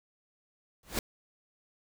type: noise with exponential growth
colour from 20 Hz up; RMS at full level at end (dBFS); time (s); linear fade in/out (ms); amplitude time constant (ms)
pink; -27; 0.83-0.99; 2; 34
effects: none